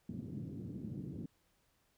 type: band-pass noise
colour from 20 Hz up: pink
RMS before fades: -44 dBFS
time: 0.09-1.26 s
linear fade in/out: 2 ms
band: 110 to 290 Hz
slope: 24 dB/octave
effects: pink hiss -75 dBFS RMS until 1.97 s